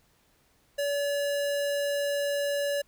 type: tone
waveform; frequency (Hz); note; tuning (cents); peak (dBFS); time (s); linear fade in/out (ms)
square; 571; D5; -49; -27; 0.78-2.82; 10
effects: pink hiss -66 dBFS RMS until 2.87 s